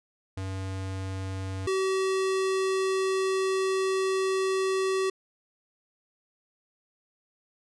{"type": "tone pair in turn", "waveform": "square", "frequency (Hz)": [95.3, 381.2], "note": ["G2", "G4"], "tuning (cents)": [-48, -48], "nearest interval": "2 octaves", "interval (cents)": 2400, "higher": "second", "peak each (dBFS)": [-32, -25], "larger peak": "second", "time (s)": [[0.37, 1.67], [1.67, 5.1]], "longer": "second", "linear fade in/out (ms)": 5, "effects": ["resampled to 22050 Hz"]}